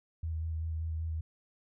sine tone with vibrato, 80.5 Hz, E2, 41 cents flat, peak -32 dBFS, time 0.23-1.21 s, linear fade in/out 5 ms, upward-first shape square, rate 5.2 Hz, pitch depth 17 cents each way, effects none

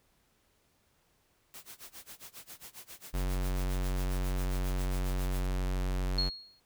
white noise with tremolo, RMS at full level -46 dBFS, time 1.54-5.46 s, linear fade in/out 0 ms, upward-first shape sine, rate 7.4 Hz, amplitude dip 95%
square tone, 46.25 Hz, F#1, in tune, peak -30 dBFS, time 3.13-6.3 s, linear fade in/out 20 ms
sine tone with exponential decay, 4300 Hz, C8, 47 cents sharp, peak -26 dBFS, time 6.18-6.6 s, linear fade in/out 5 ms, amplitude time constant 91 ms
effects pink hiss -71 dBFS RMS until 6.65 s

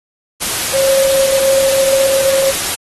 sine tone in noise, 540 Hz, C#5, 45 cents flat, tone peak -10 dBFS, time 0.73-2.52 s, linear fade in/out 20 ms, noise white, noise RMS -18 dBFS, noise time 0.4-2.76 s, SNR +5 dB, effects AAC 32 kbps

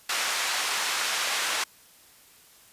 pink band-pass noise, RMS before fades -28 dBFS, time 0.09-1.64 s, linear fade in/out 5 ms, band 1100 to 8200 Hz, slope 12 dB/octave, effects white hiss -55 dBFS RMS until 2.72 s + resampled to 32000 Hz

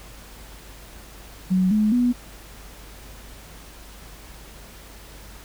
sine tone with pitch steps, 185.6 / 213.2 / 244.9 Hz, F#3 / G#3 / B3, +6 / +46 / -14 cents, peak -16 dBFS, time 1.5-2.13 s, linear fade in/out 20 ms, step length 210 ms, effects added 50 Hz sine -44 dBFS peak until 5.44 s + pink hiss -45 dBFS RMS until 5.44 s

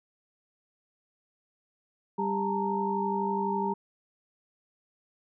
sine tone cluster, 196.8 / 398.3 / 875 / 927 Hz, G3 / G4 / A5 / A#5, +7 / +28 / -10 / -10 cents, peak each -32 / -32 / -35 / -30 dBFS, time 2.18-3.74 s, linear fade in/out 10 ms, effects none

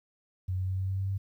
sine tone with pitch steps, 92.5 / 93.3 / 94.12 / 94.94 / 95.76 / 96.6 / 97.44 Hz, F#2 / F#2 / F#2 / F#2 / G2 / G2 / G2, 0 / +15 / +30 / +45 / -40 / -25 / -10 cents, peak -28 dBFS, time 0.48-1.18 s, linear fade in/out 10 ms, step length 100 ms, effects 11-bit

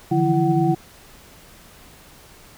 sine tone cluster, 147.8 / 163 / 173.3 / 335.2 / 749 Hz, D3 / E3 / F3 / E4 / F#5, +11 / -19 / -13 / +29 / +21 cents, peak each -21 / -25 / -25 / -19 / -23 dBFS, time 0.11-0.75 s, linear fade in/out 10 ms, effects pink hiss -47 dBFS RMS until 2.57 s

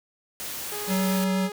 white noise, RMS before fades -34 dBFS, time 0.4-1.24 s, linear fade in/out 0 ms
sawtooth tone, 415.3 Hz, G#4, in tune, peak -30 dBFS, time 0.72-1.52 s, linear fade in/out 2 ms
square tone with vibrato, 189 Hz, F#3, 37 cents sharp, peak -23 dBFS, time 0.87-1.5 s, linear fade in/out 50 ms, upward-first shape triangle, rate 8.3 Hz, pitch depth 10 cents each way
effects none

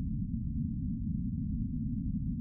white low-pass noise, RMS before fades -34 dBFS, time 0-2.4 s, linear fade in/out 0 ms, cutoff 260 Hz, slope 96 dB/octave, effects none

